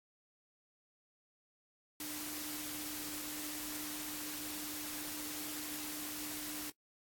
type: tone in noise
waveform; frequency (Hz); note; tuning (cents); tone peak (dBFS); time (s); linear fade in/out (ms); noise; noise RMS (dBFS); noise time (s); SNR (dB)
sine; 301.1; D4; +43; -46; 2-6.7; 2; white; -43; 2-6.7; -6
effects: noise-tail reverb RT60 0.1 s tail -21 dB re dry + AAC 64 kbps